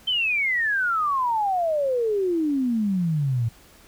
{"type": "exponential sweep", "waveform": "sine", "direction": "down", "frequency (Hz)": [3136, 111], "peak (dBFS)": -20, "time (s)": [0.07, 3.49], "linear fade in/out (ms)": 10, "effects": ["pink hiss -52 dBFS RMS until 3.87 s"]}